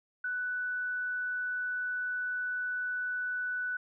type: tone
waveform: sine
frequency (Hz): 1488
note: F#6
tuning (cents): +9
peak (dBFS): -31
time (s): 0.24-3.77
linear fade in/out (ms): 5
effects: none